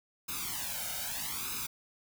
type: noise with flanger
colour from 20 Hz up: white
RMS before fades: -37 dBFS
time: 0.28-1.67 s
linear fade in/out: 10 ms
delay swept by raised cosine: 0.78 to 1.36 ms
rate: 0.8 Hz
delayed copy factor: +1
effects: none